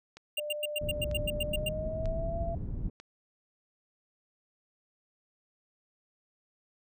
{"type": "click train", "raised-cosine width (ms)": 0.2, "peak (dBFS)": -30, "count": 4, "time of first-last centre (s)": [0.17, 3], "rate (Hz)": 1.06}
{"type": "tone bursts", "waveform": "square", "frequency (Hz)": 2794, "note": "F7", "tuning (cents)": 0, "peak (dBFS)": -30, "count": 11, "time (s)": [0.37, 1.689], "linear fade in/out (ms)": 5, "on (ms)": 29, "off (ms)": 100}
{"type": "tone with pitch glide", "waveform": "sine", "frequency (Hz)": [596, 672.9], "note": ["D5", "E5"], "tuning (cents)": [25, 35], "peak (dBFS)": -34, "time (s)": [0.38, 2.55], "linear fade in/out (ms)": 5, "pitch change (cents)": 210, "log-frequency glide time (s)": [1.44, 2.38]}
{"type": "low-pass noise", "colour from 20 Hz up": "pink", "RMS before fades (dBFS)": -35, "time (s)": [0.81, 2.9], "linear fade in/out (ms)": 5, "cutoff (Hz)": 180, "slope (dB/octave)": 12}
{"effects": []}